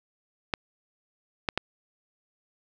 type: clicks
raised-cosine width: 0.3 ms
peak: -9 dBFS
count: 3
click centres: 0.538 / 1.488 / 1.576 s
effects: none

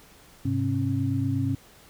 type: tone cluster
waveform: sine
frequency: 102.7 / 131 / 271.4 Hz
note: G#2 / C3 / C#4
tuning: -19 / +2 / -36 cents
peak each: -27 / -28 / -27 dBFS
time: 0.45-1.55 s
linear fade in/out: 5 ms
effects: pink hiss -53 dBFS RMS until 1.89 s

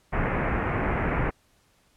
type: low-pass noise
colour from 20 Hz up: pink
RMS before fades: -26 dBFS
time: 0.12-1.31 s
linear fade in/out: 20 ms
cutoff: 2300 Hz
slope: 48 dB/octave
effects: pink hiss -64 dBFS RMS until 1.96 s + low-pass 12000 Hz 12 dB/octave

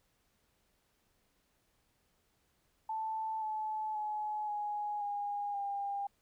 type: tone with pitch steps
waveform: sine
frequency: 880 / 863.9 / 848.1 / 832.5 / 817.3 / 802.3 Hz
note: A5 / A5 / G#5 / G#5 / G#5 / G5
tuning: 0 / -32 / +36 / +4 / -28 / +40 cents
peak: -34 dBFS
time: 2.89-6.07 s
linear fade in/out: 5 ms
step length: 530 ms
effects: pink hiss -75 dBFS RMS until 6.21 s

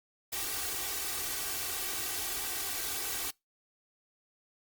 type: noise with comb filter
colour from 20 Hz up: white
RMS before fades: -35 dBFS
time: 0.32-3.31 s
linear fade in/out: 10 ms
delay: 2.6 ms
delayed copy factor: +1
effects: noise-tail reverb RT60 0.2 s tail -25 dB re dry + Opus 48 kbps

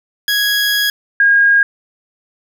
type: tone pair in turn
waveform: 20% pulse / sine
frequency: 1661.2 / 1628 Hz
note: G#6 / G#6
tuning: 0 / -35 cents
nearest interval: unison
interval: 35 cents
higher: first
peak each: -8 / -7 dBFS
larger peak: second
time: 0.28-0.9 / 1.2-1.63 s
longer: first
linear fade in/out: 2 ms
effects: none

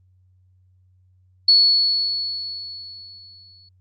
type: tone with exponential decay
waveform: sine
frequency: 4402 Hz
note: C#8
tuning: 13 cents flat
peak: -9 dBFS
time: 1.48-3.69 s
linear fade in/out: 5 ms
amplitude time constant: 480 ms
effects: added 92 Hz sine -54 dBFS peak until 3.8 s + Opus 32 kbps

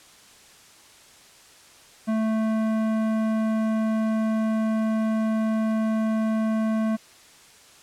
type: tone with tanh clipping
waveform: sine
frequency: 220 Hz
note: A3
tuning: in tune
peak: -23 dBFS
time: 2.07-6.97 s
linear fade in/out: 20 ms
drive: 15 dB
effects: white hiss -51 dBFS RMS until 7.82 s + low-pass 9000 Hz 12 dB/octave

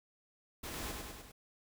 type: noise with echo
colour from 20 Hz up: pink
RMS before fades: -43 dBFS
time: 0.63-0.92 s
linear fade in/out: 10 ms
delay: 100 ms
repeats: 4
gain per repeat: -3 dB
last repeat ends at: 1.32 s
effects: none

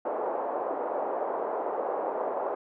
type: band-pass noise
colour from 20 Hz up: pink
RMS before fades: -31 dBFS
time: 0.05-2.55 s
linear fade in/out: 5 ms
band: 430 to 920 Hz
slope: 24 dB/octave
effects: none

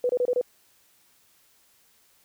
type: tone bursts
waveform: sine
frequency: 494.6 Hz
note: B4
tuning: 3 cents sharp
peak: -20 dBFS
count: 5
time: 0.04-0.413 s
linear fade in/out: 2 ms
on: 53 ms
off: 27 ms
effects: white hiss -62 dBFS RMS until 2.24 s

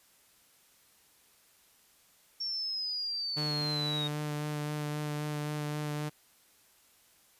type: linear sweep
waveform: sine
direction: down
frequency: 5490 to 3729 Hz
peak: -32 dBFS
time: 2.4-4.08 s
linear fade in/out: 10 ms
type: tone with vibrato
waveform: sawtooth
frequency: 149.4 Hz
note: D3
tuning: 30 cents sharp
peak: -29 dBFS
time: 3.36-6.1 s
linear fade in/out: 20 ms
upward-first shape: sine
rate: 3.8 Hz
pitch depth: 14 cents each way
effects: white hiss -64 dBFS RMS until 7.39 s + resampled to 32000 Hz

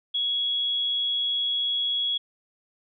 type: tone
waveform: sine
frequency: 3341 Hz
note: G#7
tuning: 10 cents sharp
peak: -23 dBFS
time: 0.14-2.18 s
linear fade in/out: 10 ms
effects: none

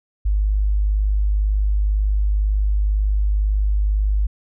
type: tone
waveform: sine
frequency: 51 Hz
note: G#1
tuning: 31 cents flat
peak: -15 dBFS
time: 0.25-4.27 s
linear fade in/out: 10 ms
effects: none

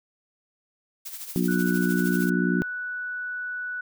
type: noise with tremolo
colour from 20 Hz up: blue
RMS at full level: -35 dBFS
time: 1.05-2.3 s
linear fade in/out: 10 ms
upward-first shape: sine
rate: 13 Hz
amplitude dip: 60%
type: harmonic tone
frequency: 60.3 Hz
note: B1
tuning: 41 cents flat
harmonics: 3 / 4 / 5 / 6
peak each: -24 / -26 / -28 / -30 dBFS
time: 1.36-2.62 s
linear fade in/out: 0 ms
type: tone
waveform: sine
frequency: 1480 Hz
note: F#6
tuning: in tune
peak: -29 dBFS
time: 1.48-3.81 s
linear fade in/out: 5 ms
effects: none

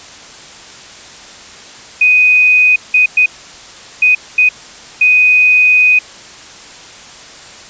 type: tone bursts at uneven times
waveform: sine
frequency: 2496 Hz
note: D#7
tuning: 5 cents sharp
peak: -5 dBFS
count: 6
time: 2.01-2.76 / 2.94-3.06 / 3.17-3.26 / 4.02-4.15 / 4.38-4.49 / 5.01-5.99 s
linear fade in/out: 5 ms
effects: white hiss -34 dBFS RMS until 7.69 s + resampled to 16000 Hz

